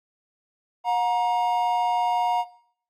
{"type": "tone pair together", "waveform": "triangle", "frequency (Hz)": [721.2, 943], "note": ["F#5", "A#5"], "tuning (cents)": [-45, 20], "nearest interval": "perfect fourth", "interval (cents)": 465, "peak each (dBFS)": -21, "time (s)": [0.84, 2.45], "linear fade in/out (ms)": 50, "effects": ["noise-tail reverb RT60 0.6 s tail -18 dB re dry", "AAC 64 kbps"]}